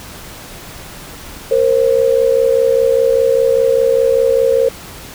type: tone pair together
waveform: sine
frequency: 465 / 530 Hz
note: A#4 / C5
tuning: -4 / +22 cents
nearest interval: major second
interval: 226 cents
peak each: -12 dBFS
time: 1.51-4.69 s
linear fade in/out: 5 ms
effects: pink hiss -33 dBFS RMS until 5.14 s